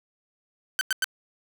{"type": "tone bursts", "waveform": "sawtooth", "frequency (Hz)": 1537, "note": "G6", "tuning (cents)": -35, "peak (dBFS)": -18, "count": 3, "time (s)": [0.79, 1.043], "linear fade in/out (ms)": 0, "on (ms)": 21, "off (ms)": 95, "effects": []}